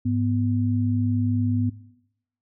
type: tone pair together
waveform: sine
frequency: 103.83 / 247.1 Hz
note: G#2 / B3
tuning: 0 / +1 cents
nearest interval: octave + minor third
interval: 1501 cents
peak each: -23 dBFS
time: 0.05-1.7 s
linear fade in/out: 10 ms
effects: noise-tail reverb RT60 0.8 s tail -19 dB re dry